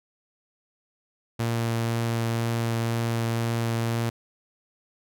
sawtooth tone with vibrato, 115.7 Hz, A#2, 13 cents flat, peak -20 dBFS, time 1.39-4.1 s, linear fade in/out 10 ms, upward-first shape triangle, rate 2 Hz, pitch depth 10 cents each way, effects none

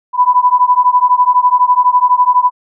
sine beating tone pair, 987.8 / 999.8 Hz, B5 / B5, 0 / +21 cents, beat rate 12 Hz, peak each -10 dBFS, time 0.13-2.51 s, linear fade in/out 50 ms, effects none

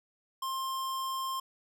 square tone, 1058 Hz, C6, 19 cents sharp, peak -33 dBFS, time 0.42-1.4 s, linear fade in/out 5 ms, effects none

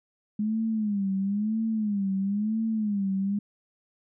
sine tone with vibrato, 207.7 Hz, G#3, in tune, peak -24 dBFS, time 0.39-3.39 s, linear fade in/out 5 ms, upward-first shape sine, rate 1 Hz, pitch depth 130 cents each way, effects none

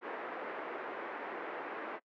pink band-pass noise, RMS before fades -42 dBFS, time 0.01-2 s, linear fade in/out 50 ms, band 330 to 2000 Hz, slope 24 dB/octave, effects noise-tail reverb RT60 0.1 s tail -25 dB re dry

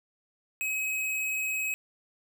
square tone, 2547 Hz, D#7, 40 cents sharp, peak -29 dBFS, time 0.61-1.74 s, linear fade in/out 0 ms, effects none

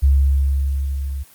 sine tone with level ramp, 68.8 Hz, C#2, 12 cents flat, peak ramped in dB -9 to -23 dBFS, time 0.02-1.24 s, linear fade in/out 20 ms, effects white hiss -48 dBFS RMS until 1.34 s + Opus 24 kbps

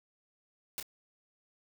white noise with echo, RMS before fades -37 dBFS, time 0.78-0.8 s, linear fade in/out 0 ms, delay 27 ms, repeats 1, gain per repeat -6 dB, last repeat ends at 0.827 s, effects none

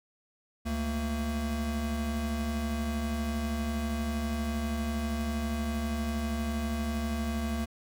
square tone pair together, 71.6 / 227.3 Hz, D2 / A#3, -43 / -43 cents, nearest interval octave + minor sixth, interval 2000 cents, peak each -33 / -33 dBFS, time 0.65-7.66 s, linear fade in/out 20 ms, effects none

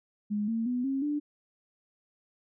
sine tone with pitch steps, 208.1 / 226.9 / 247.5 / 269.9 / 294.3 Hz, G#3 / A#3 / B3 / C#4 / D4, +4 / -47 / +4 / -46 / +4 cents, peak -27 dBFS, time 0.3-1.2 s, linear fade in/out 20 ms, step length 180 ms, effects none

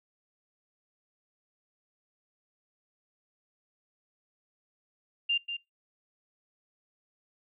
sine tone with echo, 2794 Hz, F7, in tune, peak -24 dBFS, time 5.29-5.38 s, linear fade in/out 10 ms, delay 190 ms, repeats 1, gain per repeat -8 dB, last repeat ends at 5.57 s, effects noise-tail reverb RT60 0.2 s tail -24 dB re dry

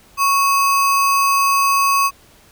sine tone with sample-and-hold, 1108.7 Hz, C#6, in tune, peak -12 dBFS, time 0.17-2.11 s, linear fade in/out 50 ms, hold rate 3675 Hz, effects pink hiss -49 dBFS RMS until 2.51 s

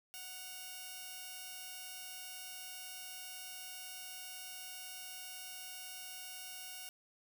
5% pulse tone pair together, 740 / 2794 Hz, F#5 / F7, 0 / 0 cents, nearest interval octave + major seventh, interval 2300 cents, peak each -39 / -38 dBFS, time 0.14-6.89 s, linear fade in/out 0 ms, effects 10-bit

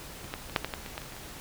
clicks, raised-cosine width 0.3 ms, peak -28 / -17 / -27 / -7 / -14 / -16 / -23 / -18 / -26 / -29 / -28 dBFS, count 11, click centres 0.244 / 0.339 / 0.497 / 0.562 / 0.646 / 0.738 / 0.862 / 0.979 / 1.018 / 1.123 / 1.166 s, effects pink hiss -44 dBFS RMS until 1.4 s

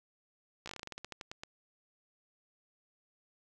slowing click train, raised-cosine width 0.2 ms, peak -25 dBFS, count 16, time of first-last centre 0.66-1.435 s, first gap 15 ms, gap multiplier 1.16, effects none

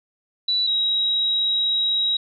sine tone pair in turn, 3951 / 3834 Hz, B7 / A#7, 0 / +48 cents, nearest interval minor second, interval 52 cents, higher first, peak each -18 dBFS, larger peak neither, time 0.48-0.67 / 0.67-2.17 s, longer second, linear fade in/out 5 ms, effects none

